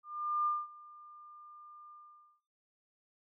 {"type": "tone with ADSR envelope", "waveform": "sine", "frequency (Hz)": 1200, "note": "D6", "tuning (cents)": 37, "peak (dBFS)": -28, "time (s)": [0.03, 2.41], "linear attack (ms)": 430, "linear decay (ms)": 210, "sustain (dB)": -23, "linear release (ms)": 500, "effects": ["noise-tail reverb RT60 0.8 s tail -26 dB re dry"]}